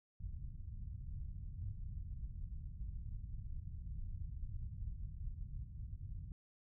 pink low-pass noise, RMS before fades -45 dBFS, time 0.2-6.32 s, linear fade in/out 2 ms, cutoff 120 Hz, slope 24 dB/octave, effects none

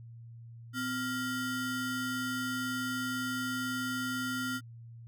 square ring-modulated tone, 824 Hz, G#5, 14 cents flat, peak -30 dBFS, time 0.73-4.61 s, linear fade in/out 50 ms, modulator 569 Hz, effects added 116 Hz sine -46 dBFS peak until 5.07 s

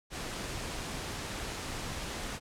pink noise, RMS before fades -38 dBFS, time 0.1-2.4 s, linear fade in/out 50 ms, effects low-pass 9000 Hz 12 dB/octave

